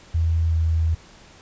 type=tone with pitch glide; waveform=sine; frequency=82.1 to 81.11 Hz; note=E2 to E2; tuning=-6 to -27 cents; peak=-17 dBFS; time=0.14-0.95 s; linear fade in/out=10 ms; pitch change=-21 cents; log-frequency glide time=0.48-0.55 s; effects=pink hiss -48 dBFS RMS until 1.41 s + resampled to 16000 Hz